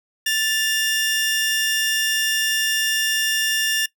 sawtooth tone pair together, 1760 / 2811 Hz, A6 / F7, 0 / +11 cents, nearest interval minor sixth, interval 811 cents, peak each -18 dBFS, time 0.26-3.86 s, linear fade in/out 5 ms, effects noise-tail reverb RT60 0.1 s tail -20 dB re dry

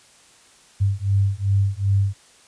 sine beating tone pair, 97.6 / 100.2 Hz, G2 / G2, -7 / +38 cents, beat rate 2.6 Hz, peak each -20 / -20 dBFS, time 0.8-2.14 s, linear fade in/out 20 ms, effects white hiss -52 dBFS RMS until 2.47 s + resampled to 22050 Hz

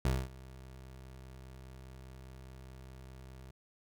25% pulse tone with ADSR envelope, 64.9 Hz, C2, 13 cents flat, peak -23 dBFS, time 0.05-3.51 s, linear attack 3 ms, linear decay 230 ms, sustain -22 dB, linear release 8 ms, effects none

